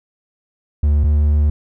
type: tone pair in turn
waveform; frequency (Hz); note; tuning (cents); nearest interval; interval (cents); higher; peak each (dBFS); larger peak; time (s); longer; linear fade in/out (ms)
triangle; 73.42 / 74.32; D2 / D2; 0 / +21; unison; 21; second; -9; neither; 0.83-1.04 / 1.04-1.5; second; 5
effects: none